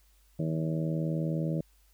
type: harmonic tone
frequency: 79.9 Hz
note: D#2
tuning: 47 cents sharp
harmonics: 2 / 3 / 4 / 5 / 6 / 7 / 8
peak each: -29 / -39 / -36 / -45 / -42 / -39 / -46 dBFS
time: 0.39-1.61 s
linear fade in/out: 5 ms
effects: added 50 Hz sine -61 dBFS peak until 1.93 s + white hiss -68 dBFS RMS until 1.93 s